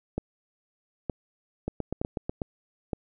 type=two click trains; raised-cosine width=2 ms; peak=-16 / -15 dBFS; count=7 / 4; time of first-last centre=1.68-2.418 / 0.18-2.932 s; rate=8.13 / 1.09 Hz; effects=none